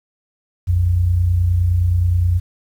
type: tone pair together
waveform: sine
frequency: 59.33 / 88.9 Hz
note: A#1 / F2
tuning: +31 / +31 cents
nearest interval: perfect fifth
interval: 700 cents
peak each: -22 / -13 dBFS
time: 0.67-2.4 s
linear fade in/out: 20 ms
effects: 8-bit